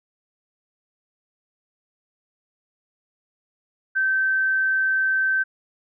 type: tone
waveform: sine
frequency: 1548 Hz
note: G6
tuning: 22 cents flat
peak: -18 dBFS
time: 3.95-5.44 s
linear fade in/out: 20 ms
effects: none